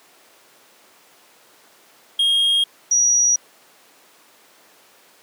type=tone pair in turn; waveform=triangle / sine; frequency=3249 / 5789 Hz; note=G#7 / F#8; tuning=-39 / -39 cents; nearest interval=minor seventh; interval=1000 cents; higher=second; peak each=-13 dBFS; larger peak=neither; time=2.19-2.64 / 2.91-3.36 s; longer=neither; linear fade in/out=5 ms; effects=pink hiss -51 dBFS RMS until 5.22 s + high-pass 400 Hz 12 dB/octave